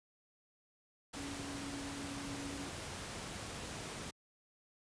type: tone in noise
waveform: sine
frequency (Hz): 280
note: C#4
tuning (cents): +18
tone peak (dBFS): -44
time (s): 1.16-2.68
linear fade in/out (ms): 10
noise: pink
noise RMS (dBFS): -44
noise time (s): 1.13-4.11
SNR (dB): -3
effects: high-pass 60 Hz 12 dB/octave + resampled to 22050 Hz